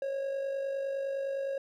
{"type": "tone with amplitude modulation", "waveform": "triangle", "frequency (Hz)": 547, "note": "C#5", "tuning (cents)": -23, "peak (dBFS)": -27, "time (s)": [0.02, 1.58], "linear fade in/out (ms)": 2, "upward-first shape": "sine", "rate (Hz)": 49.8, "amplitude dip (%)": 45, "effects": []}